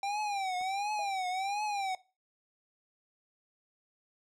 square tone with vibrato, 786 Hz, G5, 4 cents sharp, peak -32 dBFS, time 0.03-1.95 s, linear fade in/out 2 ms, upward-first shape triangle, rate 1.4 Hz, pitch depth 150 cents each way
clicks, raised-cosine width 1 ms, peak -40 / -43 dBFS, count 2, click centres 0.61 / 0.619 s
sine tone with exponential decay, 659.3 Hz, E5, in tune, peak -36 dBFS, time 0.99-1.23 s, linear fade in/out 1 ms, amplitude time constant 51 ms
effects noise-tail reverb RT60 0.3 s tail -19 dB re dry + low-pass 7000 Hz 12 dB/octave

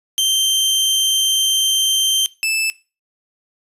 sawtooth tone pair in turn, 3136 / 2632 Hz, G7 / E7, 0 / -3 cents, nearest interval minor third, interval 303 cents, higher first, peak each -11 / -13 dBFS, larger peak first, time 0.18-2.26 / 2.43-2.7 s, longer first, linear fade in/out 0 ms, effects noise-tail reverb RT60 0.3 s tail -19 dB re dry + resampled to 32000 Hz

